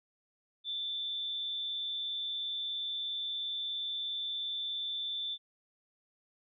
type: tone with amplitude modulation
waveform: sine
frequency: 3535 Hz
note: A7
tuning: 7 cents sharp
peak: -32 dBFS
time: 0.64-5.38 s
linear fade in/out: 50 ms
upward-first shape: sine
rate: 217 Hz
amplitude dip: 40%
effects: none